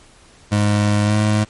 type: tone with pitch glide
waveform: 25% pulse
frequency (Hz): 103.83 to 106.2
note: G#2 to G#2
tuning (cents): 0 to +39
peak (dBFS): -10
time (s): 0.51-1.45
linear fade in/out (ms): 20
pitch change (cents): +39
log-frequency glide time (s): 1.04-1.15
effects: pink hiss -48 dBFS RMS until 1.49 s + MP3 48 kbps